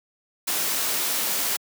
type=noise; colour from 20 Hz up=white; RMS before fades=-25 dBFS; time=0.47-1.57 s; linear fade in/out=10 ms; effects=high-pass 200 Hz 12 dB/octave